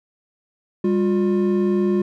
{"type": "tone pair together", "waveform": "triangle", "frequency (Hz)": [200, 356.4], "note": ["G3", "F4"], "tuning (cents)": [35, 35], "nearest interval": "minor seventh", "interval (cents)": 1000, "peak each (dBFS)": -17, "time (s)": [0.84, 2.02], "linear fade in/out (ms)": 5, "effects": []}